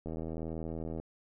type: click train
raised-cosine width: 2 ms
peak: -26 dBFS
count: 77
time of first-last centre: 0.06-0.999 s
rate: 80.9 Hz
effects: none